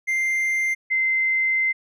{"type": "tone pair in turn", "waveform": ["triangle", "sine"], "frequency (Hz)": [2093, 2074], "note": ["C7", "C7"], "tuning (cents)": [0, -16], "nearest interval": "unison", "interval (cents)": 16, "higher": "first", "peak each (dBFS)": -18, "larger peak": "neither", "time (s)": [[0.07, 0.75], [0.9, 1.73]], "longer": "second", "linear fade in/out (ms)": 20, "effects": []}